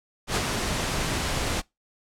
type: noise with ADSR envelope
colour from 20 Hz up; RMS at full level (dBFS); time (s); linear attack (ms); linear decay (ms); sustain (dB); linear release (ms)
pink; -23; 0.27-1.62; 87; 39; -4; 27
effects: noise-tail reverb RT60 0.2 s tail -24 dB re dry + low-pass 9000 Hz 12 dB/octave